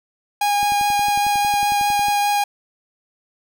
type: tone with vibrato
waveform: 45% pulse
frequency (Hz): 819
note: G#5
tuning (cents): -24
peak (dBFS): -16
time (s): 0.41-2.44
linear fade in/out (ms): 5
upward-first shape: triangle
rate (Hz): 4.9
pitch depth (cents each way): 9
type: click train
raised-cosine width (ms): 3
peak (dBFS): -23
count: 17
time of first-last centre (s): 0.63-2.085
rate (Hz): 11
effects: none